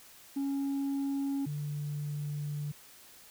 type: tone pair in turn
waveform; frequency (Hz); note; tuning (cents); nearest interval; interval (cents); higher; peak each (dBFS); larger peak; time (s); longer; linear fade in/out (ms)
sine; 276.9 / 146.68; C#4 / D3; -2 / -2; major seventh; 1100; first; -27 / -32; first; 0.36-1.46 / 1.46-2.72; second; 10
effects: tanh soft clip ceiling -29 dBFS + white hiss -55 dBFS RMS until 3.3 s